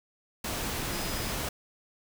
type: tone in noise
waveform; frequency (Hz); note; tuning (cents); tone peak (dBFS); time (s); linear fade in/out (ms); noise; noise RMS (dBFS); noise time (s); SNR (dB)
sine; 5040; D#8; +21; -43; 0.92-1.32; 5; pink; -33; 0.44-1.49; -13
effects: none